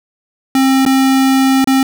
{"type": "tone with dropouts", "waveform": "square", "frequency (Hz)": 266.3, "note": "C4", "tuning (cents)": 31, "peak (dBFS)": -9, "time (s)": [0.55, 1.83], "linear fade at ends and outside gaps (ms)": 2, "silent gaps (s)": [[0.852, 0.862], [1.644, 1.673]], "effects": []}